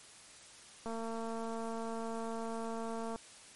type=click train; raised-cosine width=1 ms; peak=-28 dBFS; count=523; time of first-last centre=0.86-3.16 s; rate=227 Hz; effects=white hiss -55 dBFS RMS until 3.55 s + MP3 48 kbps